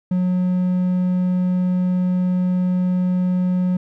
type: tone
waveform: triangle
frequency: 181.7 Hz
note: F#3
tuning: 31 cents flat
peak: -14 dBFS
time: 0.11-3.77 s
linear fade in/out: 5 ms
effects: none